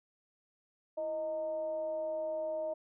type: tone with frequency modulation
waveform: sine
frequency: 625 Hz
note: D#5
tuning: 8 cents sharp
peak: -33 dBFS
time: 0.97-2.74 s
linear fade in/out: 10 ms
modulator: 293 Hz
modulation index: 0.32
effects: none